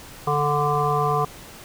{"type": "harmonic tone", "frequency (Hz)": 146.83, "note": "D3", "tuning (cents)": 0, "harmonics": [1, 3, 5, 7, 8], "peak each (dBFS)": [-25, -25, -25, -25, -25], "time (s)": [0.27, 1.25], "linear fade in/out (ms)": 5, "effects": ["pink hiss -42 dBFS RMS until 1.64 s"]}